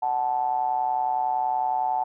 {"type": "ring-modulated tone", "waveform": "triangle", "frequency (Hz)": 65.41, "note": "C2", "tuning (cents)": 0, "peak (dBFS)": -17, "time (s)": [0.02, 2.04], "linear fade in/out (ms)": 10, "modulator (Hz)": 810, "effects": []}